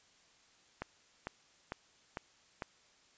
click train, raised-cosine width 0.5 ms, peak -23 dBFS, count 5, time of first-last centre 0.82-2.622 s, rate 2.22 Hz, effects white hiss -66 dBFS RMS until 3.17 s + resampled to 16000 Hz

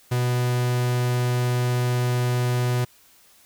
45% pulse tone, 123.47 Hz, B2, in tune, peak -20 dBFS, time 0.11-2.85 s, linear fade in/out 10 ms, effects white hiss -55 dBFS RMS until 3.45 s

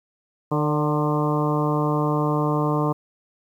harmonic tone with a mistuned harmonic, 150 Hz, D3, 37 cents sharp, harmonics 1 / 2 / 3 / 4 / 5 / 6 / 7 / 8, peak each -23 / -25 / -27 / -30 / -32 / -32 / -28 / -33 dBFS, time 0.51-2.93 s, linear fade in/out 10 ms, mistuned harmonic 4, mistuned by -33 cents, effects 9-bit

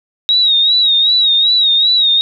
sine tone with vibrato, 3799 Hz, A#7, 32 cents sharp, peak -8 dBFS, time 0.29-2.21 s, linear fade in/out 0 ms, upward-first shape sine, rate 2.6 Hz, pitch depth 75 cents each way, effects none

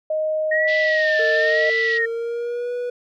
sine tone, 622.3 Hz, D#5, in tune, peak -19 dBFS, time 0.1-1.7 s, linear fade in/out 5 ms
sine tone with vibrato, 1864.7 Hz, A#6, in tune, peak -18 dBFS, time 0.51-2.06 s, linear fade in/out 10 ms, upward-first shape sine, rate 1 Hz, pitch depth 97 cents each way
pink band-pass noise, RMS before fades -34 dBFS, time 0.67-1.99 s, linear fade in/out 20 ms, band 2600 to 4800 Hz, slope 48 dB/octave
triangle tone with pitch glide, 453.3 to 488.6 Hz, A#4 to B4, -48 to -19 cents, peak -21 dBFS, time 1.19-2.9 s, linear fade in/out 5 ms, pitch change +129 cents, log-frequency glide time 1.96-2.73 s
effects none

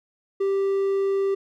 triangle tone, 392 Hz, G4, in tune, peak -18 dBFS, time 0.4-1.35 s, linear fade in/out 10 ms, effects none

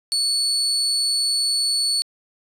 35% pulse tone, 4435 Hz, C#8, in tune, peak -17 dBFS, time 0.12-2.02 s, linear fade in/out 0 ms, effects resampled to 32000 Hz

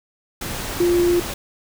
sine tone in noise, 349.2 Hz, F4, in tune, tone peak -14 dBFS, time 0.8-1.2 s, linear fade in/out 5 ms, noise pink, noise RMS -28 dBFS, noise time 0.41-1.34 s, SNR +11 dB, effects none

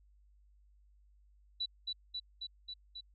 sine tone with echo, 3951 Hz, B7, in tune, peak -33 dBFS, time 1.6-1.66 s, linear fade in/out 10 ms, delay 270 ms, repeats 5, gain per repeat -2 dB, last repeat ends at 3.01 s, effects added 50 Hz sine -62 dBFS peak until 3.14 s

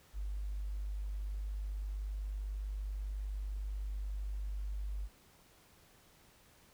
sine tone, 50.1 Hz, G1, 38 cents sharp, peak -36 dBFS, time 0.13-5.09 s, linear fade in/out 50 ms, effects pink hiss -64 dBFS RMS until 6.73 s

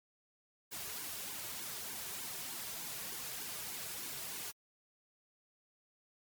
white noise with flanger, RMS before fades -43 dBFS, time 0.71-4.52 s, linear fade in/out 20 ms, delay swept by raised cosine 1.5 to 3.9 ms, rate 3.3 Hz, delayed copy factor -0.75, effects MP3 96 kbps

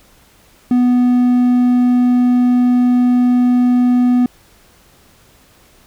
triangle tone, 246.9 Hz, B3, in tune, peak -7 dBFS, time 0.71-4.26 s, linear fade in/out 2 ms, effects pink hiss -49 dBFS RMS until 5.86 s

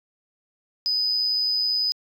sine tone with amplitude modulation, 4996 Hz, D#8, 6 cents sharp, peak -18 dBFS, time 0.86-1.92 s, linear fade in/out 0 ms, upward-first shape sine, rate 118 Hz, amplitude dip 35%, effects tanh soft clip ceiling -15 dBFS

